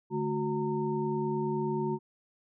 sine tone cluster, 148.6 / 218 / 367.3 / 916 Hz, D3 / A3 / F#4 / A#5, +21 / -16 / -13 / -31 cents, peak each -35 / -34 / -31 / -36 dBFS, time 0.1-1.99 s, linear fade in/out 50 ms, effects none

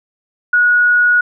sine tone, 1456 Hz, F#6, 28 cents flat, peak -8 dBFS, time 0.53-1.21 s, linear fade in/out 5 ms, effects none

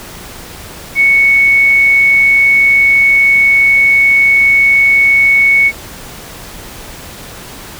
sine tone, 2217 Hz, C#7, in tune, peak -5 dBFS, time 0.95-5.72 s, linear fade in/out 50 ms, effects pink hiss -30 dBFS RMS until 7.79 s

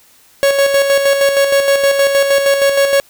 45% pulse tone with tremolo, 555 Hz, C#5, 2 cents sharp, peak -8 dBFS, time 0.43-3 s, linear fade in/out 0 ms, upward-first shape square, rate 6.4 Hz, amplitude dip 45%, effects white hiss -48 dBFS RMS until 3.09 s

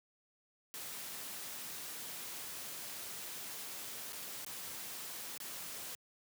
white noise with dropouts, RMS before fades -45 dBFS, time 0.74-5.95 s, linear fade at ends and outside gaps 0 ms, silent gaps 4.124-4.13 / 4.448-4.464 / 5.377-5.402 s, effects high-pass 100 Hz 12 dB/octave

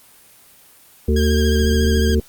harmonic tone, 75.2 Hz, D2, 42 cents sharp, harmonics 1 / 3 / 5 / 6, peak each -15 / -20 / -22 / -23 dBFS, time 1.08-2.2 s, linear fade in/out 5 ms
15% pulse tone with vibrato, 1614 Hz, G#6, 50 cents flat, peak -19 dBFS, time 1.16-2.15 s, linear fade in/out 5 ms, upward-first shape sine, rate 14 Hz, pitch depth 37 cents each way
effects white hiss -48 dBFS RMS until 2.28 s + Opus 24 kbps

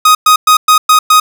45% pulse tone bursts, 1251 Hz, D#6, 9 cents sharp, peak -3 dBFS, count 6, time 0.05-1.2 s, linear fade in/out 5 ms, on 100 ms, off 110 ms, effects none

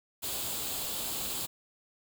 white noise with comb filter, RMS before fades -35 dBFS, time 0.22-1.47 s, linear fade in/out 20 ms, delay 0.26 ms, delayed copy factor +0.55, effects none

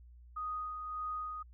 sine tone with tremolo, 1244.5 Hz, D#6, in tune, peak -35 dBFS, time 0.36-1.43 s, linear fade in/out 10 ms, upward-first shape sine, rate 1.7 Hz, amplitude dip 40%, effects added 60 Hz sine -53 dBFS peak until 1.53 s

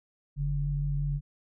sine tone pair together, 45.96 / 143.5 Hz, F#1 / D3, -11 / -40 cents, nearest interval octave + minor sixth, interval 1971 cents, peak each -31 / -28 dBFS, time 0.36-1.21 s, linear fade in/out 50 ms, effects none

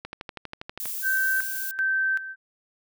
click train, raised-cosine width 0.3 ms, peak -19 dBFS, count 11, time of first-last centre 0.05-0.856 s, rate 12.4 Hz
violet noise, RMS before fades -32 dBFS, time 0.8-1.71 s, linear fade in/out 0 ms
sine tone with tremolo, 1552 Hz, G6, 18 cents flat, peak -21 dBFS, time 1.02-2.36 s, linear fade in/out 50 ms, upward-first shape square, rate 1.3 Hz, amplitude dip 75%
effects none

